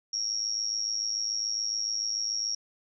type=tone with amplitude modulation; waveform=sine; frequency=5588 Hz; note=F8; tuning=in tune; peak=-24 dBFS; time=0.13-2.55 s; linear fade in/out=5 ms; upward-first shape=sine; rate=107 Hz; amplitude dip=85%; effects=none